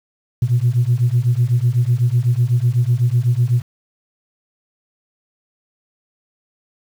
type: beating tone pair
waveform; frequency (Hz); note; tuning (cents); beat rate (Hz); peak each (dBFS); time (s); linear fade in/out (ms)
sine; 117.4 / 125.4; A#2 / B2; +13 / +27; 8; -15; 0.42-3.62; 5
effects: tanh soft clip ceiling -7 dBFS + 7-bit